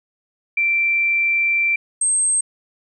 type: tone pair in turn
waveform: sine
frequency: 2349 / 8371 Hz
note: D7 / C9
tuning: 0 / 0 cents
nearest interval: octave + minor seventh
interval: 2200 cents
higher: second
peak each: -15 dBFS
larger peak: neither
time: 0.57-1.76 / 2.01-2.41 s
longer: first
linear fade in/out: 5 ms
effects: none